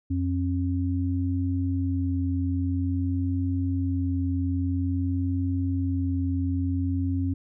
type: tone pair together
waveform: sine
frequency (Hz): 90.1 / 269.8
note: F#2 / C#4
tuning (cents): -45 / -47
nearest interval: octave + perfect fifth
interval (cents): 1898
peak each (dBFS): -25 / -27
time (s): 0.1-7.34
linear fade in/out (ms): 10
effects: none